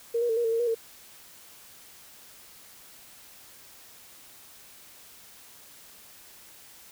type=tone with pitch steps; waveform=sine; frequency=465.3 / 478.5 / 448.5 / 473.7 / 451.5 / 458.3 / 478.8 / 454.2 Hz; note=A#4 / A#4 / A4 / A#4 / A4 / A#4 / A#4 / A#4; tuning=-3 / +45 / +33 / +28 / +45 / -29 / +46 / -45 cents; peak=-23 dBFS; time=0.14-0.748 s; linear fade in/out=10 ms; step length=76 ms; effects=white hiss -51 dBFS RMS until 6.91 s